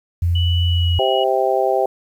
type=tone; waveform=sine; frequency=86.2 Hz; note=F2; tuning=22 cents flat; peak=-14 dBFS; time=0.22-0.99 s; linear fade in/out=5 ms
type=tone with pitch glide; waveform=sine; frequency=2960 to 2911 Hz; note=F#7 to F#7; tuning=0 to -29 cents; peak=-23 dBFS; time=0.35-1.24 s; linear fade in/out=5 ms; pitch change=-29 cents; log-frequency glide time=0.65-0.95 s
type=harmonic tone; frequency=130.81 Hz; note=C3; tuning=in tune; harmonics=3 / 4 / 5 / 6; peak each=-20 / -20 / -20 / -20 dBFS; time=0.99-1.86 s; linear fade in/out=2 ms
effects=8-bit